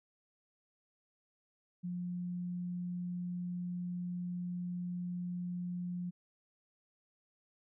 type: tone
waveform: sine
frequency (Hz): 177.5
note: F3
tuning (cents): +28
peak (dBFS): -36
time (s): 1.83-6.11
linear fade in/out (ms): 20
effects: none